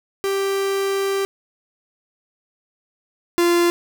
45% pulse tone pair in turn, 392 / 345.9 Hz, G4 / F4, 0 / -17 cents, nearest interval major second, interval 217 cents, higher first, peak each -19 / -14 dBFS, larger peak second, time 0.24-1.25 / 3.38-3.7 s, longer first, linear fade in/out 0 ms, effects none

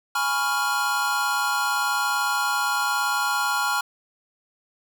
square chord, C# dominant seventh, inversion second, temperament equal, 830.6 / 987.8 / 1108.7 / 1396.9 Hz, G#5 / B5 / C#6 / E#6, 0 / 0 / 0 / 0 cents, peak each -29 / -30 / -30 / -25 dBFS, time 0.15-3.81 s, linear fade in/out 5 ms, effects none

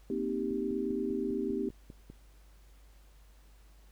sine chord, C minor seventh, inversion third, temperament equal, 233.1 / 261.6 / 311.1 / 392 Hz, Bb3 / C4 / Eb4 / G4, 0 / 0 / 0 / 0 cents, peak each -37 / -36 / -37 / -34 dBFS, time 0.1-1.69 s, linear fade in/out 2 ms
click train, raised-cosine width 3 ms, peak -34 dBFS, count 9, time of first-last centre 0.51-2.1 s, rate 5.03 Hz
effects added 50 Hz sine -55 dBFS peak until 3.91 s + pink hiss -66 dBFS RMS until 3.91 s

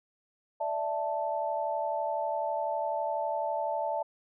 sine chord, D suspended second, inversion none, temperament equal, 587.3 / 659.3 / 880 Hz, D5 / E5 / A5, 0 / 0 / 0 cents, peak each -34 / -33 / -32 dBFS, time 0.6-4.03 s, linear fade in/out 10 ms, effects none

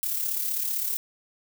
violet noise with amplitude modulation, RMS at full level -26 dBFS, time 0.03-0.97 s, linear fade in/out 0 ms, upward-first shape sine, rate 35.6 Hz, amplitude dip 50%, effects none

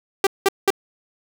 sawtooth tone bursts, 391.7 Hz, G4, 1 cent flat, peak -9 dBFS, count 3, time 0.24-0.704 s, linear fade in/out 2 ms, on 28 ms, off 190 ms, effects none

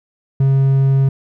triangle tone, 135.6 Hz, C#3, 38 cents flat, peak -8 dBFS, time 0.4-1.09 s, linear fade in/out 5 ms, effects none

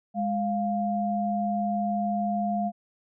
sine tone pair together, 206.4 / 700 Hz, G#3 / F5, -10 / +4 cents, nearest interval octave + major sixth, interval 2114 cents, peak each -27 dBFS, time 0.14-2.72 s, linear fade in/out 50 ms, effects none

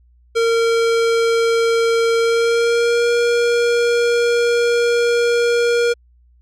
square tone with pitch glide, 459.9 to 474.2 Hz, A#4 to A#4, -23 to +30 cents, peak -14 dBFS, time 0.35-5.94 s, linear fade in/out 20 ms, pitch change +53 cents, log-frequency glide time 2.19-3.11 s, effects added 60 Hz sine -49 dBFS peak until 6.41 s + low-pass 7000 Hz 12 dB/octave

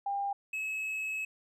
sine / triangle tone pair in turn, 800 / 2578 Hz, G5 / E7, +35 / -39 cents, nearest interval octave + minor sixth, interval 2026 cents, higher second, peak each -30 / -31 dBFS, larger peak first, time 0.06-0.33 / 0.53-1.25 s, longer second, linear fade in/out 5 ms, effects none

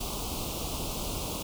pink band-stop noise, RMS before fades -34 dBFS, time 0-1.43 s, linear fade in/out 10 ms, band 1200 to 2600 Hz, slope 48 dB/octave, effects none

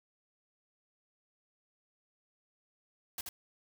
white noise with echo, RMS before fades -39 dBFS, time 3.18-3.21 s, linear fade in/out 2 ms, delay 80 ms, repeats 1, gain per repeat -3 dB, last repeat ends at 3.29 s, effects none

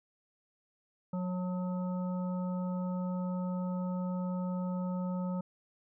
harmonic tone with a mistuned harmonic, 182.1 Hz, F#3, 27 cents flat, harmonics 1 / 3 / 5 / 7, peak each -32 / -42 / -46 / -49 dBFS, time 1.13-5.41 s, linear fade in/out 5 ms, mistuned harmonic 5, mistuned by -22 cents, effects none

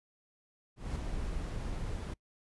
brown noise with ADSR envelope, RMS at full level -33 dBFS, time 0.76-2.14 s, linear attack 200 ms, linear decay 4 ms, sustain -4 dB, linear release 7 ms, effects noise-tail reverb RT60 0.1 s tail -24 dB re dry + resampled to 24000 Hz

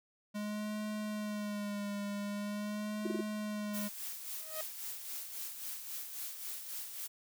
square tone with vibrato, 207.7 Hz, G#3, in tune, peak -37 dBFS, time 0.34-3.89 s, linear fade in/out 20 ms, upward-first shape sine, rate 0.44 Hz, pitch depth 39 cents each way
sine tone bursts, 349.2 Hz, F4, in tune, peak -31 dBFS, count 4, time 3.05-3.209 s, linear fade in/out 5 ms, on 21 ms, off 25 ms
blue noise with tremolo, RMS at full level -41 dBFS, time 3.73-7.08 s, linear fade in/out 20 ms, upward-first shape sine, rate 3.7 Hz, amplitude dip 50%
sawtooth tone with exponential growth, 629 Hz, D#5, 19 cents sharp, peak -33 dBFS, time 4.32-4.61 s, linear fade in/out 2 ms, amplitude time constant 62 ms
effects none

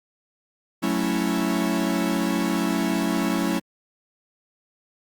45% pulse chord, F# minor seventh, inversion none, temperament equal, 185 / 220 / 277.2 / 329.6 Hz, F#3 / A3 / C#4 / E4, 0 / 0 / 0 / 0 cents, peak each -27 dBFS, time 0.82-3.6 s, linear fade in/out 20 ms, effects Opus 48 kbps

